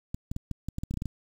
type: clicks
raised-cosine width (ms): 5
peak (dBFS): -20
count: 12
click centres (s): 0.145 / 0.315 / 0.364 / 0.513 / 0.686 / 0.784 / 0.835 / 0.91 / 0.94 / 0.973 / 1.021 / 1.057
effects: 8-bit